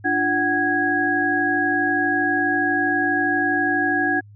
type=tone cluster; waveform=sine; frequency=294.7 / 347 / 748 / 1654 Hz; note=D4 / F4 / F#5 / G#6; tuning=+6 / -11 / +19 / -8 cents; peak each=-24 / -27 / -24 / -20 dBFS; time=0.04-4.21 s; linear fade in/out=20 ms; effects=added 103 Hz sine -42 dBFS peak until 4.35 s